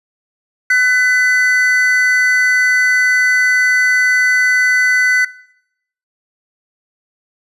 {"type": "tone pair together", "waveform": "triangle", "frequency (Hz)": [1500, 2002], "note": ["F#6", "B6"], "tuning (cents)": [23, 23], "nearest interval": "perfect fourth", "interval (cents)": 500, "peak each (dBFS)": -10, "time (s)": [0.7, 5.25], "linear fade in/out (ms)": 5, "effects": ["noise-tail reverb RT60 0.8 s tail -22 dB re dry", "resampled to 32000 Hz"]}